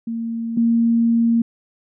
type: tone pair in turn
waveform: sine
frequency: 229.5 / 231.5 Hz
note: A#3 / A#3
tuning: -27 / -12 cents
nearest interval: unison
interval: 15 cents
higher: second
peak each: -22 / -13 dBFS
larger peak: second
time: 0.07-0.57 / 0.57-1.42 s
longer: second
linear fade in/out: 5 ms
effects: none